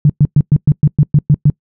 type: tone bursts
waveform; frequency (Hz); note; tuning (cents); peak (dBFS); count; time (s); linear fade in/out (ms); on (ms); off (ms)
sine; 146.83; D3; 0; -4; 10; 0.05-1.5; 2; 46; 110
effects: noise-tail reverb RT60 0.1 s tail -25 dB re dry